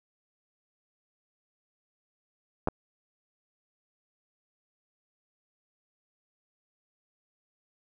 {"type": "clicks", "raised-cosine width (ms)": 1, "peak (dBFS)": -13, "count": 2, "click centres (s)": [2.674, 2.685], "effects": []}